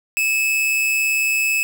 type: tone pair together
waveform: 45% pulse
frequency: 2462 / 2600 Hz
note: D#7 / E7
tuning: -19 / -24 cents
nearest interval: minor second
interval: 95 cents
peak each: -27 / -17 dBFS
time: 0.17-1.63 s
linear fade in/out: 0 ms
effects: none